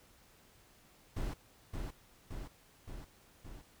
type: noise with echo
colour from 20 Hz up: brown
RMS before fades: -37 dBFS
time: 1.16-1.34 s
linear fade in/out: 10 ms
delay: 570 ms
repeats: 4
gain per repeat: -3 dB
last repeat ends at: 3.62 s
effects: pink hiss -64 dBFS RMS until 3.8 s